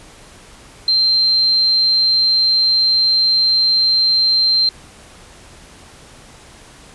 sine tone, 4140 Hz, C8, 19 cents flat, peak -11 dBFS, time 0.88-4.69 s, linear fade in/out 2 ms, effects pink hiss -42 dBFS RMS until 6.94 s + resampled to 24000 Hz

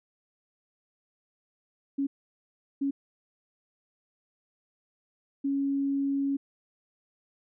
sine tone bursts at uneven times, 277.2 Hz, C#4, in tune, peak -25 dBFS, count 3, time 1.98-2.07 / 2.81-2.91 / 5.44-6.37 s, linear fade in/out 10 ms, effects none

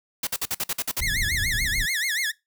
white noise bursts, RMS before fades -26 dBFS, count 9, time 0.23-1.007 s, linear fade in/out 5 ms, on 41 ms, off 51 ms
pink low-pass noise, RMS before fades -30 dBFS, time 0.99-1.86 s, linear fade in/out 10 ms, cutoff 120 Hz, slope 12 dB/octave
sawtooth tone with vibrato, 1901 Hz, A#6, 33 cents sharp, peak -20 dBFS, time 1.01-2.32 s, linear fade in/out 20 ms, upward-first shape sine, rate 6.9 Hz, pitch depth 230 cents each way
effects noise-tail reverb RT60 0.2 s tail -22 dB re dry

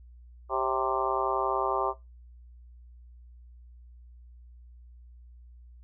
harmonic tone with a mistuned harmonic, 130.81 Hz, C3, in tune, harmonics 3 / 4 / 5 / 6 / 7 / 8 / 9, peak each -33 / -33 / -33 / -33 / -33 / -33 / -33 dBFS, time 0.49-1.94 s, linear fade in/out 50 ms, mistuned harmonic 4, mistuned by +58 cents, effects noise-tail reverb RT60 0.2 s tail -17 dB re dry + added 60 Hz sine -48 dBFS peak until 5.83 s

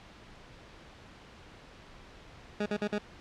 20% pulse tone bursts, 207.7 Hz, G#3, in tune, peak -24 dBFS, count 4, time 2.6-2.984 s, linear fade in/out 5 ms, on 60 ms, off 48 ms, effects pink hiss -52 dBFS RMS until 3.2 s + low-pass 4000 Hz 12 dB/octave

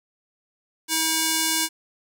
square tone with band-pass filter, 320.6 Hz, E4, 48 cents flat, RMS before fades -23 dBFS, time 0.88-1.69 s, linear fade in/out 50 ms, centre 9100 Hz, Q 0.62, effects none

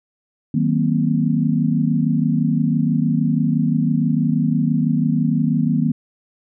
sine chord, C half-diminished seventh, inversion first, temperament just, 156.98 / 188.37 / 235.5 / 261.6 Hz, Eb3 / Gb3 / Bb3 / C4, +16 / +31 / +18 / 0 cents, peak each -19 / -23 / -19 / -23 dBFS, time 0.54-5.92 s, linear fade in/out 5 ms, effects none

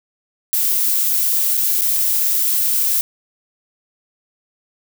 violet noise with dropouts, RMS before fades -17 dBFS, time 0.53-3.01 s, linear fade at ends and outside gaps 0 ms, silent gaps 1.569-1.575 / 1.811-1.819 s, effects none

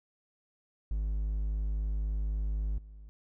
triangle tone with level steps, 51.91 Hz, G#1, in tune, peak -27 / -44 dBFS, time 0.91-3.09 s, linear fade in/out 0 ms, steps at 2.78 s, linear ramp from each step 2 ms, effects none

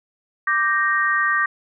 sine chord, G minor, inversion second, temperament equal, 1174.7 / 1568 / 1864.7 Hz, D6 / G6 / Bb6, 0 / 0 / 0 cents, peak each -21 / -22 / -20 dBFS, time 0.47-1.46 s, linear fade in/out 5 ms, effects none

